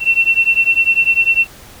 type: beating tone pair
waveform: sine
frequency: 2702 / 2712 Hz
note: E7 / E7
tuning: +42 / +49 cents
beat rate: 10 Hz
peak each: -13 dBFS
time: 0-1.47 s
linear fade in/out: 50 ms
effects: pink hiss -39 dBFS RMS until 1.8 s